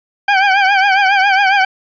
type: tone with vibrato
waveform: 20% pulse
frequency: 784 Hz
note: G5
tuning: in tune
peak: -4 dBFS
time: 0.28-1.65 s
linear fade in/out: 5 ms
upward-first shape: triangle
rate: 7.3 Hz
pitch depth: 92 cents each way
effects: resampled to 11025 Hz + 7-bit